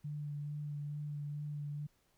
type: tone with vibrato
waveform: sine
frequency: 147 Hz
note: D3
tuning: 2 cents sharp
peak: -38 dBFS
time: 0.04-1.87 s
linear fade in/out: 10 ms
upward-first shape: sine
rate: 2.3 Hz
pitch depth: 17 cents each way
effects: pink hiss -74 dBFS RMS until 2.17 s